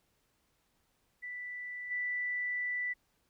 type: tone with level steps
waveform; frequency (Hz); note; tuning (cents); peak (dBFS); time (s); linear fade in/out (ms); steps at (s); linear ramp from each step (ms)
sine; 1975.5; B6; 0; -39 / -32; 1.22-2.94; 20; 1.9; 20
effects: pink hiss -75 dBFS RMS until 3.29 s